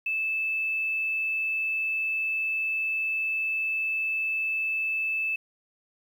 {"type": "tone", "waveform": "sine", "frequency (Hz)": 2625, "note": "E7", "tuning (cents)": -8, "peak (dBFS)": -25, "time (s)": [0.06, 5.36], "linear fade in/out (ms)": 5, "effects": ["9-bit"]}